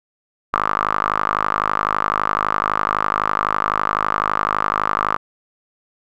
sawtooth tone with band-pass filter, 51.91 Hz, G#1, in tune, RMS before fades -20 dBFS, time 0.53-5.17 s, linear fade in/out 10 ms, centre 1200 Hz, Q 6.9, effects none

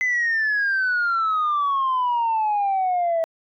sine exponential sweep, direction down, 2038 to 649 Hz, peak -17 dBFS, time 0.01-3.24 s, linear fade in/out 0 ms, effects tanh soft clip ceiling -16 dBFS

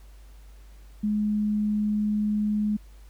sine tone, 210.2 Hz, G#3, 21 cents sharp, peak -22 dBFS, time 1.03-2.77 s, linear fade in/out 10 ms, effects added 50 Hz sine -45 dBFS peak until 3.09 s + pink hiss -60 dBFS RMS until 3.09 s

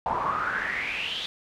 brown noise with band-pass filter sweep, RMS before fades -29 dBFS, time 0.06-1.26 s, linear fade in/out 0 ms, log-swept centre 870 to 3600 Hz, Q 7.9, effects none

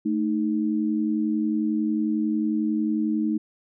sine tone pair together, 220 / 311.1 Hz, A3 / D#4, 0 / 0 cents, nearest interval tritone, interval 600 cents, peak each -24 / -24 dBFS, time 0.05-3.38 s, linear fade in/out 10 ms, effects none

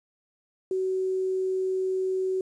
sine tone with quantisation, 376.2 Hz, F#4, 29 cents sharp, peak -24 dBFS, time 0.71-2.41 s, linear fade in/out 2 ms, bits 9, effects resampled to 24000 Hz

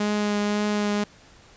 sawtooth tone with vibrato, 207.7 Hz, G#3, in tune, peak -18 dBFS, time 0-1.04 s, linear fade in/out 5 ms, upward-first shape triangle, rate 1.9 Hz, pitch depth 14 cents each way, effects pink hiss -52 dBFS RMS until 1.56 s + resampled to 16000 Hz

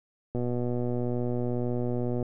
click train, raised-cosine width 2 ms, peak -18 dBFS, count 230, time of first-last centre 0.35-2.227 s, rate 122 Hz, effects none

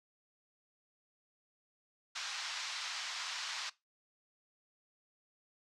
white band-pass noise, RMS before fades -41 dBFS, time 2.15-3.7 s, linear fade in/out 10 ms, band 890 to 5800 Hz, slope 24 dB/octave, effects noise-tail reverb RT60 0.2 s tail -19 dB re dry + low-pass 9000 Hz 12 dB/octave

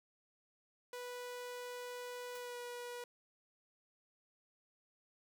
sawtooth tone with pitch glide, 492 to 485.8 Hz, B4 to B4, -7 to -29 cents, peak -40 dBFS, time 0.93-3.04 s, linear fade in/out 2 ms, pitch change -22 cents, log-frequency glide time 2.36-2.58 s
white noise with exponential decay, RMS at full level -49 dBFS, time 2.35-2.43 s, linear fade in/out 5 ms, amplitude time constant 17 ms
effects none

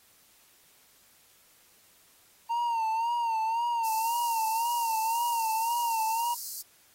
triangle tone with vibrato, 917 Hz, A#5, 29 cents flat, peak -24 dBFS, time 2.49-6.35 s, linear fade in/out 20 ms, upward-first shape sine, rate 1.9 Hz, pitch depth 67 cents each way
white high-pass noise, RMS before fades -38 dBFS, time 3.84-6.62 s, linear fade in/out 10 ms, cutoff 4300 Hz, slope 96 dB/octave
effects white hiss -61 dBFS RMS until 6.94 s + AAC 48 kbps

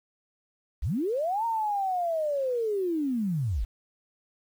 sine linear two-way sweep, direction up then down, 38.91 to 932.3 to 38.91 Hz, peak -25 dBFS, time 0.82-3.65 s, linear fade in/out 10 ms, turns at 1.45 s, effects 9-bit

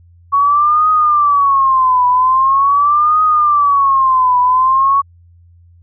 sine tone with vibrato, 1112 Hz, C#6, 5 cents sharp, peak -8 dBFS, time 0.32-5.02 s, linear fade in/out 20 ms, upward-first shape triangle, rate 0.43 Hz, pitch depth 210 cents each way, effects added 86 Hz sine -42 dBFS peak until 5.82 s

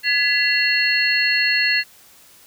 sine tone cluster, 1691 / 2004 / 2735 / 4315 Hz, G#6 / B6 / F7 / C#8, +31 / +25 / -37 / -47 cents, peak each -21 dBFS, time 0.03-1.84 s, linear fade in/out 50 ms, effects white hiss -49 dBFS RMS until 2.46 s

